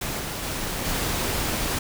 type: noise with level steps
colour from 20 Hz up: pink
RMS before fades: -29 / -31 / -29 / -26 dBFS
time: 0.01-1.79 s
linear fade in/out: 5 ms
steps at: 0.18 / 0.42 / 0.84 s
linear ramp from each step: 20 ms
effects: none